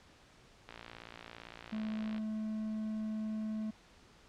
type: click train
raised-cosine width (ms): 0.3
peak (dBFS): -31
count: 87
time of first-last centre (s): 0.69-2.18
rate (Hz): 57.7
type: tone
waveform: triangle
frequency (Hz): 216.6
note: A3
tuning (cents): -27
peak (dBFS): -33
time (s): 1.72-3.71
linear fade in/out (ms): 10
effects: pink hiss -61 dBFS RMS until 4.28 s + low-pass 6000 Hz 12 dB/octave